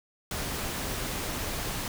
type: noise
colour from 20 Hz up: pink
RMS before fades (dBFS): -33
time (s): 0.31-1.88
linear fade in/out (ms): 2
effects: none